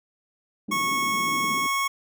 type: band-pass noise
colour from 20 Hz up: white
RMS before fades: -36 dBFS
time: 0.68-1.67 s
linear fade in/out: 5 ms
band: 180 to 300 Hz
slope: 24 dB/octave
type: tone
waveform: 25% pulse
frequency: 1100 Hz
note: C#6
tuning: 14 cents flat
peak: -19 dBFS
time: 0.71-1.88 s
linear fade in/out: 10 ms
effects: none